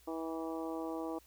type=harmonic tone with a mistuned harmonic; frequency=162.2 Hz; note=E3; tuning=28 cents flat; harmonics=2 / 3 / 4 / 5 / 6 / 7; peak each=-39 / -43 / -45 / -47 / -49 / -50 dBFS; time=0.07-1.19 s; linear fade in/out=10 ms; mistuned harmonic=7; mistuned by=+24 cents; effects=added 60 Hz sine -65 dBFS peak until 1.26 s + white hiss -65 dBFS RMS until 1.26 s